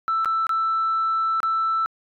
sine tone with dropouts, 1325 Hz, E6, 9 cents sharp, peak -18 dBFS, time 0.08-1.86 s, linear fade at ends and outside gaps 0 ms, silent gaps 0.247-0.257 / 0.468-0.493 / 1.403-1.431 s, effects tanh soft clip ceiling -16 dBFS

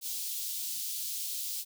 white high-pass noise, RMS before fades -36 dBFS, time 0.01-1.65 s, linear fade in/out 50 ms, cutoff 3400 Hz, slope 24 dB/octave, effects none

